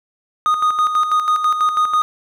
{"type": "tone with tremolo", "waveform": "triangle", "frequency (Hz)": 1238, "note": "D#6", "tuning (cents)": -9, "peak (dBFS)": -10, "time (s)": [0.46, 2.02], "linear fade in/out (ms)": 0, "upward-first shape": "square", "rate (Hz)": 6.1, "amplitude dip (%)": 55, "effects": []}